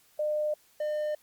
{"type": "tone pair in turn", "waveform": ["sine", "triangle"], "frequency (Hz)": [604, 604], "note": ["D5", "D5"], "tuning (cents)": [48, 48], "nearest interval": "unison", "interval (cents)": 0, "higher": "neither", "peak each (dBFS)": -26, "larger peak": "neither", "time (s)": [[0.19, 0.54], [0.8, 1.15]], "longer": "neither", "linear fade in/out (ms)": 5, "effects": ["white hiss -63 dBFS RMS until 1.22 s", "Opus 48 kbps"]}